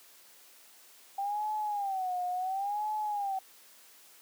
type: tone with vibrato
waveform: sine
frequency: 784 Hz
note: G5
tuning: in tune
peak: -30 dBFS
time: 1.18-3.39 s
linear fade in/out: 5 ms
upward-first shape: sine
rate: 0.71 Hz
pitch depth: 150 cents each way
effects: white hiss -57 dBFS RMS until 4.21 s + high-pass 300 Hz 12 dB/octave